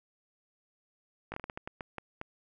slowing click train, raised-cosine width 0.5 ms, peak -23 dBFS, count 11, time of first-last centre 1.32-2.214 s, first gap 19 ms, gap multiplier 1.32, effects none

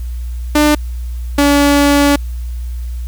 sawtooth tone pair in turn, 298.6 / 285.8 Hz, D4 / D4, +29 / -47 cents, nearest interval minor second, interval 76 cents, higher first, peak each -4 dBFS, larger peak neither, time 0.55-0.75 / 1.38-2.16 s, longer second, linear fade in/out 5 ms, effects added 60 Hz sine -19 dBFS peak until 3.07 s + white hiss -45 dBFS RMS until 3.07 s

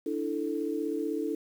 sine chord, D suspended second, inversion none, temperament equal, 293.7 / 329.6 / 440 Hz, D4 / E4 / A4, 0 / 0 / 0 cents, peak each -33 dBFS, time 0.06-1.35 s, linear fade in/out 5 ms, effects 9-bit

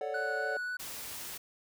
triangle chord, D major seventh, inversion second, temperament equal, 440 / 554.4 / 587.3 / 740 Hz, A4 / C#5 / D5 / F#5, 0 / 0 / 0 / 0 cents, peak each -37 dBFS, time 0.01-0.57 s, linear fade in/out 2 ms
triangle tone with vibrato, 1480 Hz, F#6, in tune, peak -32 dBFS, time 0.14-0.77 s, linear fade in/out 5 ms, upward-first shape sine, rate 3.7 Hz, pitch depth 8 cents each way
white noise, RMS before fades -42 dBFS, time 0.79-1.38 s, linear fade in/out 10 ms
effects none

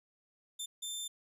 20% pulse tone bursts at uneven times, 3568 Hz, A7, 23 cents sharp, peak -32 dBFS, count 2, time 0.59-0.66 / 0.82-1.08 s, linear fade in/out 10 ms, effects none

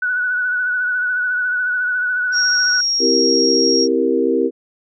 sine tone with vibrato, 1480 Hz, F#6, in tune, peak -16 dBFS, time 0.02-2.81 s, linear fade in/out 5 ms, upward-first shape triangle, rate 14 Hz, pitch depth 41 cents each way
sine tone, 5588 Hz, F8, in tune, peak -15 dBFS, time 2.32-3.88 s, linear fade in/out 50 ms
sine chord, C dominant seventh, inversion none, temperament equal, 261.6 / 329.6 / 392 / 466.2 Hz, C4 / E4 / G4 / Bb4, 0 / 0 / 0 / 0 cents, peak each -20 / -20 / -19 / -18 dBFS, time 2.99-4.51 s, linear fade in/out 50 ms
effects none

